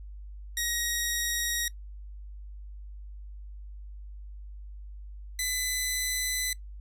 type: tone pair in turn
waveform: 10% pulse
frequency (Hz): 1889 / 2007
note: A#6 / B6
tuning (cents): +22 / +27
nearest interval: minor second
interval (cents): 105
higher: second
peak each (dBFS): -19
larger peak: neither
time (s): 0.57-1.68 / 5.39-6.53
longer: second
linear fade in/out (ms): 2
effects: noise-tail reverb RT60 0.1 s tail -20 dB re dry + added 50 Hz sine -40 dBFS peak until 6.8 s